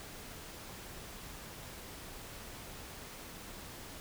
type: silence
effects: pink hiss -48 dBFS RMS until 4 s